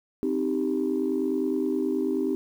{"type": "chord", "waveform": "sine", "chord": "C minor", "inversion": "none", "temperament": "equal", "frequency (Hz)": [261.6, 311.1, 392], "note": ["C4", "Eb4", "G4"], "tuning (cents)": [0, 0, 0], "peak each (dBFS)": -27, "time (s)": [0.23, 2.35], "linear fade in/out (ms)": 0, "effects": ["tanh soft clip ceiling -16 dBFS", "9-bit"]}